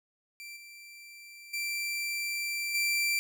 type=tone with level steps; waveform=sawtooth; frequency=2349 Hz; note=D7; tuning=in tune; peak=-39 / -44 / -28 / -23 dBFS; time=0.4-3.19 s; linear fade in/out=0 ms; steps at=0.56 / 1.53 / 2.74 s; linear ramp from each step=10 ms; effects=none